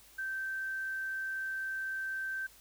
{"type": "tone", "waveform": "sine", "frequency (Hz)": 1556, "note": "G6", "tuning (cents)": -13, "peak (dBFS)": -34, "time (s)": [0.18, 2.47], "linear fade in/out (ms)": 10, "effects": ["added 50 Hz sine -67 dBFS peak until 2.6 s", "white hiss -59 dBFS RMS until 2.6 s"]}